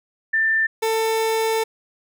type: tone pair in turn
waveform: sine / 30% pulse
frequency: 1783 / 445.8 Hz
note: A6 / A4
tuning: +22 / +23 cents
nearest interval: 2 octaves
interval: 2399 cents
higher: first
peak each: -16 dBFS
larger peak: neither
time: 0.33-0.67 / 0.82-1.64 s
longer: second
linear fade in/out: 10 ms
effects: none